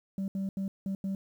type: tone bursts at uneven times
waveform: sine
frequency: 193.8 Hz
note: G3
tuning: 20 cents flat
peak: -27 dBFS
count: 5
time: 0.18-0.28 / 0.35-0.49 / 0.57-0.68 / 0.86-0.95 / 1.04-1.15 s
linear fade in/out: 2 ms
effects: tanh soft clip ceiling -29 dBFS + 10-bit